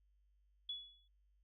sine tone with exponential decay, 3399 Hz, G#7, 39 cents sharp, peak -38 dBFS, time 0.69-1.08 s, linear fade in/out 5 ms, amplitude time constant 84 ms, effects added 50 Hz sine -70 dBFS peak until 1.43 s

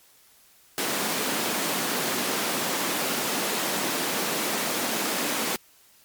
pink high-pass noise, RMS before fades -27 dBFS, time 0.78-5.56 s, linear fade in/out 0 ms, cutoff 200 Hz, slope 24 dB/octave, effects white hiss -57 dBFS RMS until 6.04 s + MP3 96 kbps

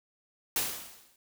white noise with exponential decay, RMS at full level -27 dBFS, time 0.56-1.16 s, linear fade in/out 2 ms, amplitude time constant 130 ms, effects none

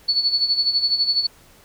sine tone with tremolo, 4435 Hz, C#8, in tune, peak -14 dBFS, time 0.08-1.27 s, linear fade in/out 10 ms, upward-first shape sine, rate 12 Hz, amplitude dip 70%, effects pink hiss -51 dBFS RMS until 1.64 s

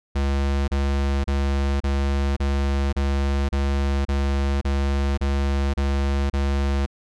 square tone bursts, 69.3 Hz, C#2, in tune, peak -20 dBFS, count 12, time 0.15-6.862 s, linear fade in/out 10 ms, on 530 ms, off 32 ms, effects low-pass 6000 Hz 12 dB/octave

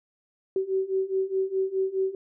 sine beating tone pair, 379.4 / 384.2 Hz, F#4 / G4, +43 / -35 cents, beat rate 4.8 Hz, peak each -28 / -26 dBFS, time 0.56-2.15 s, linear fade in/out 2 ms, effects none

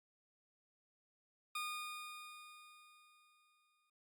20% pulse tone with exponential decay, 1224 Hz, D#6, 29 cents flat, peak -34 dBFS, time 1.55-3.9 s, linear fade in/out 5 ms, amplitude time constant 510 ms, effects Opus 48 kbps

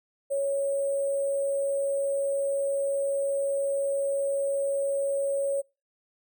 sine tone with sample-and-hold, 554.4 Hz, C#5, in tune, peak -24 dBFS, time 0.3-5.62 s, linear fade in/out 20 ms, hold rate 8820 Hz, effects noise-tail reverb RT60 0.3 s tail -26 dB re dry

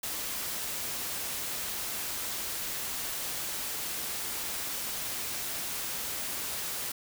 white noise, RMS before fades -35 dBFS, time 0.03-6.92 s, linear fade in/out 5 ms, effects none

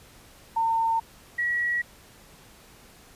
sine tone pair in turn, 907 / 1921.9 Hz, A#5 / B6, -48 / -48 cents, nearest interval octave + minor second, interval 1300 cents, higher second, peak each -21 / -23 dBFS, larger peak first, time 0.56-1 / 1.38-1.82 s, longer neither, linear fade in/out 10 ms, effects pink hiss -52 dBFS RMS until 3.15 s + resampled to 32000 Hz

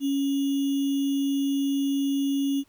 sine tone with sample-and-hold, 277.2 Hz, C#4, in tune, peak -22 dBFS, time 0-2.64 s, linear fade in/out 50 ms, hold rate 3150 Hz, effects pink hiss -64 dBFS RMS until 2.68 s

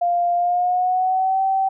sine tone with pitch glide, 698.5 to 770.6 Hz, F5 to G5, 0 to -30 cents, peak -16 dBFS, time 0.01-1.69 s, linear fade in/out 10 ms, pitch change +170 cents, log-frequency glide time 0.35-1.42 s, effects none

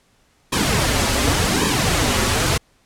pink noise with flanger, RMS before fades -18 dBFS, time 0.52-2.58 s, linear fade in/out 10 ms, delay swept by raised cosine 1.4 to 6.7 ms, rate 0.88 Hz, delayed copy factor -0.8, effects pink hiss -59 dBFS RMS until 2.85 s + low-pass 10000 Hz 12 dB/octave

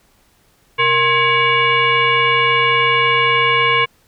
sine tone with frequency modulation, 1661.2 Hz, G#6, in tune, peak -11 dBFS, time 0.78-3.86 s, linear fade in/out 20 ms, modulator 597 Hz, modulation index 1.9, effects pink hiss -56 dBFS RMS until 4.07 s

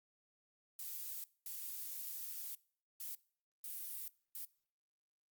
violet noise bursts at uneven times, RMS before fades -45 dBFS, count 5, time 0.79-1.24 / 1.46-2.55 / 3-3.15 / 3.64-4.08 / 4.35-4.45 s, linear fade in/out 2 ms, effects noise-tail reverb RT60 0.5 s tail -22 dB re dry + Opus 48 kbps

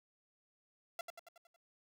sawtooth tone with echo, 680 Hz, F5, 46 cents flat, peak -35 dBFS, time 0.99-1.01 s, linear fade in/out 2 ms, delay 92 ms, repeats 6, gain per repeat -5 dB, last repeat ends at 1.562 s, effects none

